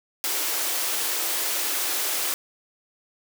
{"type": "high-pass noise", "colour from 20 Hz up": "white", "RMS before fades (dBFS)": -26, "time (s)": [0.24, 2.34], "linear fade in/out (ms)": 0, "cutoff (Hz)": 280, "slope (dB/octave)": 96, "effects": []}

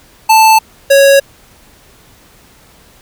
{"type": "tone pair in turn", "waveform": "square", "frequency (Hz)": [881, 553.1], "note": ["A5", "C#5"], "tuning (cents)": [2, -4], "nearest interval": "minor sixth", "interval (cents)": 806, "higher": "first", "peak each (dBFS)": -4, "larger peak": "neither", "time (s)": [[0.29, 0.59], [0.9, 1.2]], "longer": "neither", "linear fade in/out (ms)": 10, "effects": ["pink hiss -44 dBFS RMS until 3.01 s"]}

